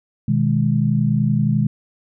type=chord; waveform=sine; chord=G# minor; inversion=first; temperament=just; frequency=124.59 / 155.74 / 207.7 Hz; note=B2 / D#3 / G#3; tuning=+16 / +2 / 0 cents; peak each=-19 dBFS; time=0.28-1.67 s; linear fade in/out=5 ms; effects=none